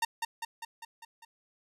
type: tone with echo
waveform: sawtooth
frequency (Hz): 916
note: A#5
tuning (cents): -31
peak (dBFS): -22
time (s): 0.02-0.05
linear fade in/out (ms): 5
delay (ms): 200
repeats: 6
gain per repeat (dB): -4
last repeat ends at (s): 1.25
effects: resampled to 32000 Hz